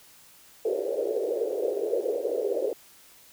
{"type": "band-pass noise", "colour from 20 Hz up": "white", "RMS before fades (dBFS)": -28, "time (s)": [0.65, 2.73], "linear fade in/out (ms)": 2, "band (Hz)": [390, 530], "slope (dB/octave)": 48, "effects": ["white hiss -54 dBFS RMS until 3.32 s"]}